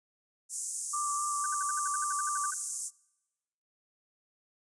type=band-pass noise; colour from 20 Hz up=pink; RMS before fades=-37 dBFS; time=0.49-2.91 s; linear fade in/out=50 ms; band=6500 to 10000 Hz; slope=48 dB/octave
type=tone with vibrato; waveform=sine; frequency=1174.7 Hz; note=D6; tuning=in tune; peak=-31 dBFS; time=0.93-2.51 s; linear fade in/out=10 ms; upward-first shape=sine; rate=3.9 Hz; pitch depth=13 cents each way
type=tone bursts; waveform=sine; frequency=1516 Hz; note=F#6; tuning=42 cents sharp; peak=-36 dBFS; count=14; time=1.44-2.539 s; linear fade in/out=2 ms; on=20 ms; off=63 ms
effects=noise-tail reverb RT60 1.0 s tail -24 dB re dry + resampled to 24000 Hz